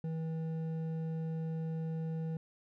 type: tone with hard clipping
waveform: sine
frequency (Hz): 161.4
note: E3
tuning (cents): -36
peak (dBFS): -36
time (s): 0.04-2.37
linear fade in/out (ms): 2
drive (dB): 7
effects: none